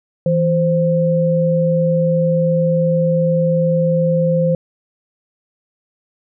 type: tone pair together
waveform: sine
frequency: 164.3 / 521.6 Hz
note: E3 / C5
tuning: -5 / -5 cents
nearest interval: octave + minor sixth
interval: 2000 cents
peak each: -15 dBFS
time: 0.26-4.55 s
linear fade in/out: 2 ms
effects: none